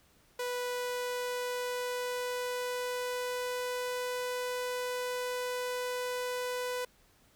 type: tone with pitch glide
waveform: sawtooth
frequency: 493.2 to 497.2 Hz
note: B4 to B4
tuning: -2 to +12 cents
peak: -29 dBFS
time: 0.39-6.85 s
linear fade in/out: 5 ms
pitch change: +14 cents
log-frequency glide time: 0.54-4.16 s
effects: pink hiss -65 dBFS RMS until 7.35 s